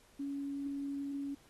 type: tone with quantisation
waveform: sine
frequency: 280.1 Hz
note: C#4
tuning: 18 cents sharp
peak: -36 dBFS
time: 0.19-1.35 s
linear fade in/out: 10 ms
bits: 11
effects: pink hiss -65 dBFS RMS until 1.49 s + AAC 32 kbps